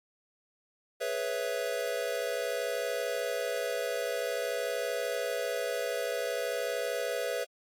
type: chord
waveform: square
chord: C# minor seventh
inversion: second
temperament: equal with one note detuned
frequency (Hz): 420.9 / 493.9 / 554.4 / 659.3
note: G#4 / B4 / C#5 / E5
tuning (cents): +23 / 0 / 0 / 0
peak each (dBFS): -40 / -35 / -37 / -37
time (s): 1-7.45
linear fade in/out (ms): 20
effects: AAC 64 kbps